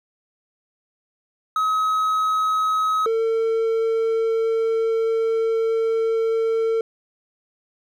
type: tone pair in turn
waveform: triangle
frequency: 1275 / 450.8 Hz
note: D#6 / A4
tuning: +42 / +42 cents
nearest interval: octave + tritone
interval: 1800 cents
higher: first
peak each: -16 dBFS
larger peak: neither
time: 1.56-3.06 / 3.06-6.81 s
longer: second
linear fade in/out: 2 ms
effects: none